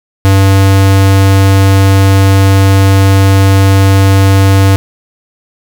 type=tone; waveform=square; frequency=97.2 Hz; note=G2; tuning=14 cents flat; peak=-4 dBFS; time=0.25-4.76 s; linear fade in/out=0 ms; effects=none